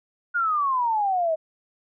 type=exponential sweep; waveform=sine; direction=down; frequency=1449 to 622.3 Hz; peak=-20 dBFS; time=0.34-1.36 s; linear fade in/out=20 ms; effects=none